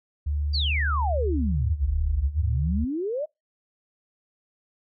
sine tone, 73.4 Hz, D2, in tune, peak -23 dBFS, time 0.26-2.85 s, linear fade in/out 10 ms
sine exponential two-way sweep, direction down then up, 4824 to 34.65 to 640 Hz, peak -25 dBFS, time 0.53-3.26 s, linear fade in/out 20 ms, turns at 2 s
effects noise-tail reverb RT60 0.2 s tail -26 dB re dry

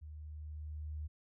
sine tone with level ramp, 76.1 Hz, D#2, 38 cents flat, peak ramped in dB -46 to -38 dBFS, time 0.01-1.08 s, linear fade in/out 20 ms, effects none

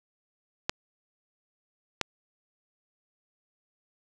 clicks, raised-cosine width 0.2 ms, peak -8 dBFS, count 2, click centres 0.695 / 2.013 s, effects none

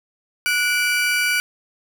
35% pulse tone pair together, 1466.2 / 2325 Hz, F#6 / D7, -16 / -18 cents, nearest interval minor sixth, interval 798 cents, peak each -19 / -18 dBFS, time 0.46-1.4 s, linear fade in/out 0 ms, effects none

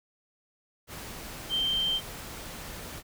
sine tone in noise, 3136 Hz, G7, in tune, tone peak -25 dBFS, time 1.49-2.01 s, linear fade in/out 50 ms, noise pink, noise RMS -41 dBFS, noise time 0.87-3.03 s, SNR +13 dB, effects none

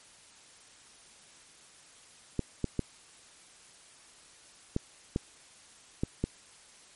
clicks, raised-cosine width 3 ms, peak -15 dBFS, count 7, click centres 2.393 / 2.643 / 2.793 / 4.764 / 5.161 / 6.035 / 6.24 s, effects white hiss -56 dBFS RMS until 6.95 s + MP3 48 kbps

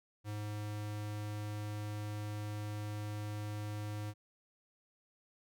square tone, 105 Hz, G#2, 19 cents sharp, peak -39 dBFS, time 0.24-4.14 s, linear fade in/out 50 ms, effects none

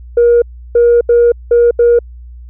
sine tone bursts at uneven times, 474.8 Hz, A#4, 32 cents sharp, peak -3 dBFS, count 5, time 0.17-0.42 / 0.75-1.01 / 1.09-1.32 / 1.51-1.71 / 1.79-1.99 s, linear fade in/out 5 ms, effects tanh soft clip ceiling -2 dBFS + added 60 Hz sine -29 dBFS peak until 2.49 s

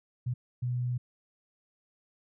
sine tone bursts at uneven times, 123.47 Hz, B2, in tune, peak -28 dBFS, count 2, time 0.26-0.34 / 0.62-0.98 s, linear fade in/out 10 ms, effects none

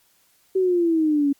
sine exponential sweep, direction down, 383.6 to 277.2 Hz, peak -16 dBFS, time 0.55-1.33 s, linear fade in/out 10 ms, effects white hiss -61 dBFS RMS until 1.39 s + MP3 96 kbps

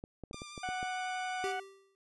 clicks, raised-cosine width 2 ms, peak -30 dBFS, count 8, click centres 0.039 / 0.237 / 0.311 / 0.344 / 0.419 / 0.578 / 0.689 / 0.829 s
10% pulse tone with vibrato, 1189 Hz, D6, 21 cents sharp, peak -38 dBFS, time 0.33-1.52 s, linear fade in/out 2 ms, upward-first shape triangle, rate 11 Hz, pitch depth 24 cents each way
harmonic tone, 740 Hz, F#5, in tune, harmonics 1 / 2 / 3 / 4, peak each -36 / -41 / -45 / -49 dBFS, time 0.63-1.6 s, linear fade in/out 5 ms
square tone with exponential decay, 390 Hz, G4, 9 cents flat, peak -33 dBFS, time 1.44-1.95 s, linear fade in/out 0 ms, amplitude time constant 110 ms
effects resampled to 24000 Hz

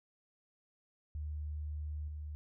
sine tone with level steps, 75.3 Hz, D2, 44 cents sharp, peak -37 / -40 dBFS, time 1.15-2.35 s, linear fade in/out 0 ms, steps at 2.08 s, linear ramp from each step 2 ms, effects none

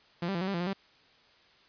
sawtooth tone with pitch steps, 172.1 / 196 / 170.7 / 188.1 / 198 / 171.3 / 177.3 / 195.2 Hz, F3 / G3 / F3 / F#3 / G3 / F3 / F3 / G3, -25 / 0 / -39 / +29 / +18 / -33 / +26 / -7 cents, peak -26 dBFS, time 0.22-0.732 s, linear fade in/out 5 ms, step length 64 ms, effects white hiss -61 dBFS RMS until 1.68 s + resampled to 11025 Hz

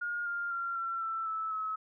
sine tone with pitch steps, 1425 / 1401.3 / 1378.1 / 1355.2 / 1332.6 / 1310.5 / 1288.7 Hz, F6 / F6 / F6 / E6 / E6 / E6 / E6, +34 / +5 / -23 / +48 / +18 / -11 / -40 cents, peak -32 dBFS, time 0.01-1.76 s, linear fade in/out 10 ms, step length 250 ms, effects none

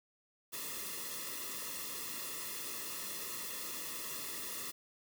white noise with comb filter, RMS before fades -42 dBFS, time 0.52-4.72 s, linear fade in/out 20 ms, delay 1.3 ms, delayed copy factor -1, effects none

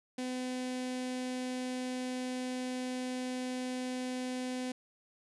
sawtooth tone with notch filter, 253.5 Hz, B3, 45 cents sharp, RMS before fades -37 dBFS, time 0.18-4.72 s, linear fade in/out 5 ms, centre 1200 Hz, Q 1.4, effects resampled to 24000 Hz

